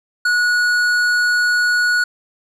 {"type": "tone with tanh clipping", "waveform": "sine", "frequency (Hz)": 1460, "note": "F#6", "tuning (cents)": -24, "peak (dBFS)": -15, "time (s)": [0.25, 2.04], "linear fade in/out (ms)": 5, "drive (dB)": 12, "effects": []}